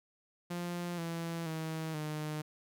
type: tone with pitch steps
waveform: sawtooth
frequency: 174.61 / 167.01 / 159.75 / 152.8 Hz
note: F3 / E3 / D#3 / D#3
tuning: 0 / +23 / +46 / -31 cents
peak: -32 dBFS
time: 0.5-2.42 s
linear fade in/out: 10 ms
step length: 480 ms
effects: none